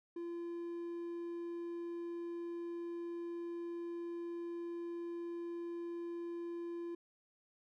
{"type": "tone", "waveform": "triangle", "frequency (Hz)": 342.1, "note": "F4", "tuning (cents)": -36, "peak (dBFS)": -38, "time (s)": [0.16, 6.95], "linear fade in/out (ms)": 5, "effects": []}